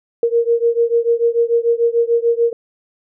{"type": "beating tone pair", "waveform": "sine", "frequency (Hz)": [464.5, 471.3], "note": ["A#4", "A#4"], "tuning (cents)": [-6, 19], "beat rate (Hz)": 6.8, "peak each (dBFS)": [-15, -16], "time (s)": [0.23, 2.53], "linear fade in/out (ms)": 2, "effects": []}